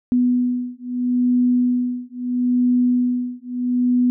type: beating tone pair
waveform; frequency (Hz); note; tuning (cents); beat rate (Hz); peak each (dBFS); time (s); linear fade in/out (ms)
sine; 246.9 / 247.66; B3 / B3; 0 / +5; 0.76; -19 / -19; 0.12-4.1; 0
effects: none